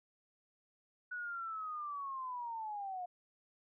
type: linear sweep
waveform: sine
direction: down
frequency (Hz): 1480 to 707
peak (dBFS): -39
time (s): 1.11-3.06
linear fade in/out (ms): 10
effects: none